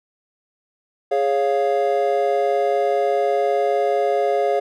triangle chord, Db major, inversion second, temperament equal, 415.3 / 554.4 / 698.5 Hz, Ab4 / Db5 / F5, 0 / 0 / 0 cents, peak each -19 dBFS, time 1.11-4.6 s, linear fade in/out 10 ms, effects none

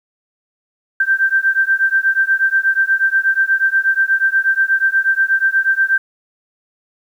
sine beating tone pair, 1564 / 1572.3 Hz, G6 / G6, -4 / +5 cents, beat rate 8.3 Hz, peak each -15 dBFS, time 1-5.98 s, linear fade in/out 5 ms, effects 8-bit

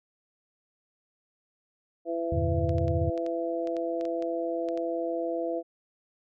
harmonic tone, 167.5 Hz, E3, 28 cents sharp, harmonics 2 / 3 / 4, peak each -32 / -32 / -32 dBFS, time 2.05-5.63 s, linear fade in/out 50 ms
sine chord, E half-diminished seventh, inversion none, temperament equal, 82.41 / 98 / 116.54 / 146.83 Hz, E2 / G2 / Bb2 / D3, 0 / 0 / 0 / 0 cents, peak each -28 / -32 / -34 / -32 dBFS, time 2.32-3.1 s, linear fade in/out 5 ms
clicks, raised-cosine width 0.2 ms, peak -28 dBFS, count 12, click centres 2.693 / 2.783 / 2.881 / 3.177 / 3.264 / 3.673 / 3.767 / 4.011 / 4.053 / 4.224 / 4.687 / 4.775 s
effects none

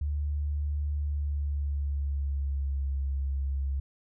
sine tone with pitch glide, 73.2 to 68.3 Hz, D2 to C#2, -5 to -25 cents, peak -27 dBFS, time 0.01-3.8 s, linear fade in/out 5 ms, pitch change -120 cents, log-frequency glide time 0.97-2.92 s, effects none

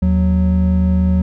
triangle tone pair together, 78.3 / 184.2 Hz, D#2 / F#3, +11 / -7 cents, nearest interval octave + minor third, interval 1482 cents, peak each -12 dBFS, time 0.02-1.22 s, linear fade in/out 5 ms, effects none

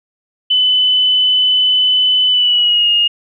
sine tone with pitch glide, 3011 to 2850 Hz, F#7 to F7, +30 to +34 cents, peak -9 dBFS, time 0.5-3.08 s, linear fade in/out 10 ms, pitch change -96 cents, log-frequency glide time 2.27-2.9 s, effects none

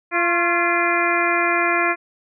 harmonic tone with a mistuned harmonic, 343.9 Hz, F4, 27 cents flat, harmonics 1 / 2 / 3 / 4 / 5 / 6 / 7, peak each -24 / -24 / -24 / -24 / -24 / -24 / -24 dBFS, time 0.11-1.96 s, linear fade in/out 50 ms, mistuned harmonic 3, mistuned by +56 cents, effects none

